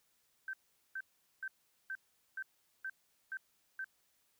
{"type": "tone bursts", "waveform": "sine", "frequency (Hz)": 1552, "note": "G6", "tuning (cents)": -18, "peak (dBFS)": -38, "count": 8, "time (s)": [0.48, 3.844], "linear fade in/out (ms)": 2, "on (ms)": 53, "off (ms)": 420, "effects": ["white hiss -75 dBFS RMS until 4.39 s"]}